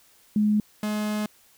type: tone pair in turn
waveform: sine / 45% pulse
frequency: 210.7 / 211.5 Hz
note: G#3 / G#3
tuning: +25 / +32 cents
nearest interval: unison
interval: 7 cents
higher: second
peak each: -18 / -25 dBFS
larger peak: first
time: 0.36-0.6 / 0.83-1.26 s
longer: second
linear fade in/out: 2 ms
effects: white hiss -58 dBFS RMS until 1.57 s